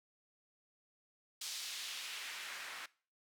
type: noise with band-pass filter sweep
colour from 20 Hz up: white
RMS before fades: -45 dBFS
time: 1.41-2.86 s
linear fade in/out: 5 ms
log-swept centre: 4700 to 1500 Hz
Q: 1.2
effects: noise-tail reverb RT60 0.4 s tail -21 dB re dry